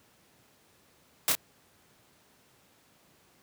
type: noise with echo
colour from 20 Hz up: white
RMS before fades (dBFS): -25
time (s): 1.28-1.32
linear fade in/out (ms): 0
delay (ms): 31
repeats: 1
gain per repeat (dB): -4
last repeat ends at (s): 1.351
effects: pink hiss -63 dBFS RMS until 3.42 s + high-pass 100 Hz 12 dB/octave